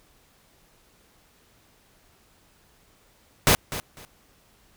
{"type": "noise with echo", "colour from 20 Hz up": "pink", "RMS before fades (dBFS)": -17, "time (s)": [3.47, 3.55], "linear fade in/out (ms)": 0, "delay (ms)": 250, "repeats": 2, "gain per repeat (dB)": -14, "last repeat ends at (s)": 4.05, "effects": ["pink hiss -60 dBFS RMS until 4.76 s"]}